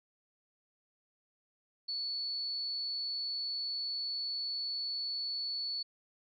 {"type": "tone", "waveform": "sine", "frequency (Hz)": 4435, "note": "C#8", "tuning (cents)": 0, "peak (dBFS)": -34, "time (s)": [1.88, 5.83], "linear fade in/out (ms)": 10, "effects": []}